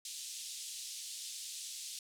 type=band-pass noise; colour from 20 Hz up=white; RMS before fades=-45 dBFS; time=0.05-1.99 s; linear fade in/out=2 ms; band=3200 to 9100 Hz; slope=24 dB/octave; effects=none